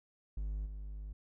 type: tone with level steps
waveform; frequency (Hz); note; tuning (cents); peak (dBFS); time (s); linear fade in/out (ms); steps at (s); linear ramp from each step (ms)
triangle; 51; G#1; -31; -33 / -39; 0.37-1.13; 5; 0.65; 20
effects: none